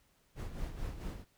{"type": "noise with tremolo", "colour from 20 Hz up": "brown", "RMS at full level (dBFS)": -38, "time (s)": [0.35, 1.25], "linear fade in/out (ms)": 50, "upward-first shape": "sine", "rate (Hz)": 4.5, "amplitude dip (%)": 60, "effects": ["pink hiss -71 dBFS RMS until 1.37 s"]}